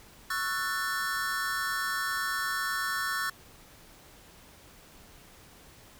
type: chord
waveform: square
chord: F# minor seventh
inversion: second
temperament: just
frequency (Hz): 1110 / 1332 / 1480 / 1776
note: C#6 / E6 / F#6 / A6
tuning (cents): +2 / +18 / 0 / +16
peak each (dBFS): -37 / -37 / -35 / -34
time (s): 0.3-3.3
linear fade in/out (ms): 5
effects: pink hiss -54 dBFS RMS until 5.99 s